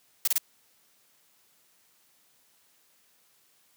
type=noise bursts; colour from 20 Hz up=blue; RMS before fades=-24 dBFS; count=3; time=0.25-0.381 s; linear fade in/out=2 ms; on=25 ms; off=28 ms; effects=white hiss -65 dBFS RMS until 3.76 s + high-pass 100 Hz 12 dB/octave